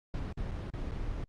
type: noise with dropouts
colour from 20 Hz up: brown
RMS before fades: -36 dBFS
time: 0.14-1.24 s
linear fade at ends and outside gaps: 2 ms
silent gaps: 0.327-0.374 / 0.512-0.516 / 0.702-0.736 / 0.912-0.917 s
effects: low-pass 5000 Hz 12 dB/octave + Opus 48 kbps